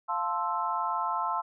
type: chord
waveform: sine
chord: F major seventh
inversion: none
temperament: equal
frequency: 698.5 / 880 / 1046.5 / 1318.5 Hz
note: F5 / A5 / C6 / E6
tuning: 0 / 0 / 0 / 0 cents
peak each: -36 / -32 / -31 / -33 dBFS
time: 0.08-1.42 s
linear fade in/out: 20 ms
effects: none